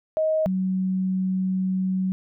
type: tone pair in turn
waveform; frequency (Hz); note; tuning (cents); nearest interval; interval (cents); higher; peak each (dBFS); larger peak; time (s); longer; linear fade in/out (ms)
sine; 629 / 187.41; D#5 / F#3; +19 / +22; octave + major sixth; 2097; first; -19 / -21; first; 0.17-0.46 / 0.46-2.12; second; 0
effects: none